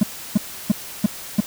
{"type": "tone bursts", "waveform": "triangle", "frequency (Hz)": 207.7, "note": "G#3", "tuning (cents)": 0, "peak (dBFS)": -9, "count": 5, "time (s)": [0.01, 1.405], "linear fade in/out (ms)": 5, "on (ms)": 23, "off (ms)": 320, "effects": ["white hiss -35 dBFS RMS until 1.46 s"]}